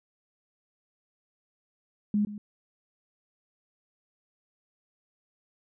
sine tone with echo, 207.7 Hz, G#3, in tune, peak -22 dBFS, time 2.14-2.25 s, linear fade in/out 2 ms, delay 130 ms, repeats 1, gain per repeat -14 dB, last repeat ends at 2.38 s, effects none

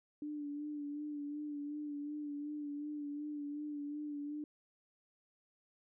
sine tone with vibrato, 293.7 Hz, D4, in tune, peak -39 dBFS, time 0.22-4.44 s, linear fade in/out 2 ms, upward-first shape sine, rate 2.7 Hz, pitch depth 34 cents each way, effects none

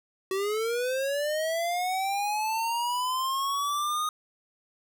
square linear sweep, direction up, 376 to 1244.5 Hz, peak -27 dBFS, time 0.31-4.09 s, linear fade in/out 2 ms, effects none

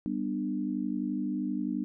sine chord, G major, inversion none, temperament equal with one note detuned, 196 / 246.9 / 299 Hz, G3 / B3 / D4, 0 / 0 / +31 cents, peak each -34 / -33 / -33 dBFS, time 0.06-1.84 s, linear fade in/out 0 ms, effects none

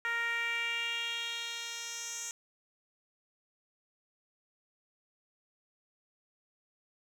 10% pulse tone with band-pass filter sweep, 466.2 Hz, A#4, in tune, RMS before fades -36 dBFS, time 0.05-2.31 s, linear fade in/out 0 ms, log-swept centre 1700 to 6700 Hz, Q 2.8, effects 10-bit

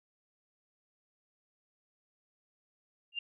sine tone with exponential growth, 2794 Hz, F7, in tune, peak -29 dBFS, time 3.12-3.19 s, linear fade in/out 5 ms, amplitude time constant 15 ms, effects none

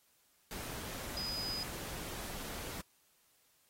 sine tone in noise, 4978 Hz, D#8, in tune, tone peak -37 dBFS, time 1.17-1.63 s, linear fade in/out 0 ms, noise pink, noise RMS -44 dBFS, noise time 0.51-2.81 s, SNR +4 dB, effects white hiss -71 dBFS RMS until 3.69 s + AAC 48 kbps

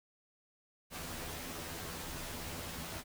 pink noise with comb filter, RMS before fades -43 dBFS, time 0.9-3.04 s, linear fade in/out 50 ms, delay 12 ms, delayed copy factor +0.9, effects none

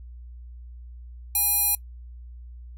square tone with band-pass filter, 821 Hz, G#5, 20 cents flat, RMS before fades -23 dBFS, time 1.35-1.75 s, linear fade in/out 2 ms, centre 12000 Hz, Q 5, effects noise-tail reverb RT60 0.1 s tail -22 dB re dry + added 60 Hz sine -39 dBFS peak until 2.77 s

